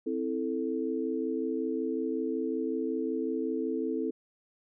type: chord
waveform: sine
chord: A minor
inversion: first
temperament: equal with one note detuned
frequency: 261.6 / 327 / 440 Hz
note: C4 / E4 / A4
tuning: 0 / -14 / 0 cents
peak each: -33 dBFS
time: 0.06-4.11 s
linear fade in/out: 10 ms
effects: none